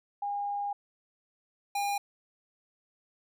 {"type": "tone pair in turn", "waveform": ["sine", "square"], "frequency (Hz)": [812, 808.6], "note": ["G#5", "G#5"], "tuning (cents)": [-39, -46], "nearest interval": "unison", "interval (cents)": 7, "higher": "first", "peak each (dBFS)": [-30, -29], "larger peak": "second", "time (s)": [[0.22, 0.73], [1.75, 1.98]], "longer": "first", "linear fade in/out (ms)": 5, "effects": []}